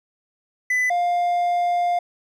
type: tone pair in turn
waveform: triangle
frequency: 2000 / 703.2 Hz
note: B6 / F5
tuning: +21 / +12 cents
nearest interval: octave + tritone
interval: 1809 cents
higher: first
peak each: -16 dBFS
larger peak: neither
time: 0.7-0.9 / 0.9-1.99 s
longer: second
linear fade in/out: 5 ms
effects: none